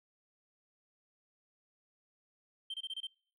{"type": "tone bursts", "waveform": "sine", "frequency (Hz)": 3136, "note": "G7", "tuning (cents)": 0, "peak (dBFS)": -35, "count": 6, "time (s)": [2.7, 3.07], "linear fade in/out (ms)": 5, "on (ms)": 40, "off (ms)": 26, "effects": ["noise-tail reverb RT60 0.5 s tail -26 dB re dry", "tanh soft clip ceiling -36 dBFS"]}